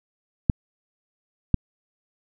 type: clicks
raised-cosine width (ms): 5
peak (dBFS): -4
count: 2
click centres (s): 0.498 / 1.543
effects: none